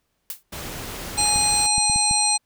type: noise with exponential decay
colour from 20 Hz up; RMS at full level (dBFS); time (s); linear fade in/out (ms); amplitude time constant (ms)
blue; -27; 0.3-0.43; 1; 28
type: noise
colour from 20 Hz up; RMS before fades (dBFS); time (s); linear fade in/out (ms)
pink; -33; 0.52-1.67; 10
type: harmonic tone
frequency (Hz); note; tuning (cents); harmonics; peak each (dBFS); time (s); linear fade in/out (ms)
830.6; G#5; 0; 1 / 3 / 5 / 7 / 9 / 10; -25 / -30 / -23 / -29 / -31 / -20; 1.17-2.38; 20
type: clicks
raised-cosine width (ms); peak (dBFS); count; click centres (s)
5; -18; 5; 1.36 / 1.781 / 1.898 / 1.96 / 2.111
effects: pink hiss -72 dBFS RMS until 2.45 s